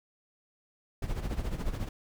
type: noise with tremolo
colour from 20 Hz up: brown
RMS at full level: -30 dBFS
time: 1.02-1.89 s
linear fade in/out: 5 ms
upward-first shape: sine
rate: 14 Hz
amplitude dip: 70%
effects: none